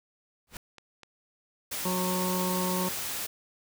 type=noise with exponential growth; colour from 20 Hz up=pink; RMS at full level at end=-35 dBFS; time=0.47-0.57 s; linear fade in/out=2 ms; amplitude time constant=20 ms
type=clicks; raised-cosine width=0.2 ms; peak=-30 dBFS; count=2; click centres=0.783 / 1.033 s
type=noise; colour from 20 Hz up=white; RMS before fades=-34 dBFS; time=1.71-3.27 s; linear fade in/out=10 ms
type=harmonic tone; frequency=183 Hz; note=F#3; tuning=19 cents flat; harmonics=1 / 2 / 3 / 5 / 6; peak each=-30 / -35 / -36 / -35 / -38 dBFS; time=1.85-2.89 s; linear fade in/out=5 ms
effects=none